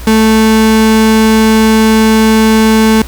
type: tone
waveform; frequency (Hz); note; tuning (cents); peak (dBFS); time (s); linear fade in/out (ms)
35% pulse; 220; A3; 0; -3; 0.07-3.02; 2
effects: added 60 Hz sine -23 dBFS peak until 3.07 s + pink hiss -31 dBFS RMS until 3.07 s